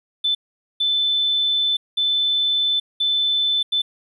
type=tone bursts at uneven times; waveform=triangle; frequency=3520 Hz; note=A7; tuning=in tune; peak=-13 dBFS; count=5; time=0.24-0.35 / 0.8-1.77 / 1.97-2.8 / 3-3.63 / 3.72-3.82 s; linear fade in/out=10 ms; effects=tanh soft clip ceiling -15 dBFS + resampled to 32000 Hz